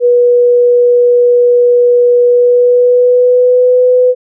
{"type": "tone with pitch glide", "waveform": "sine", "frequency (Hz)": [486.2, 500.7], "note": ["B4", "B4"], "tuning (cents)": [-27, 24], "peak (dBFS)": -4, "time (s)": [0, 4.15], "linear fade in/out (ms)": 50, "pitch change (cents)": 51, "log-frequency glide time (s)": [2.25, 3.82], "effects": []}